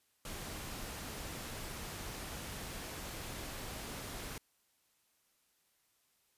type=noise; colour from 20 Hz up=pink; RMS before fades=-44 dBFS; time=0.25-4.38 s; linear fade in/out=2 ms; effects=white hiss -75 dBFS RMS until 6.37 s + resampled to 32000 Hz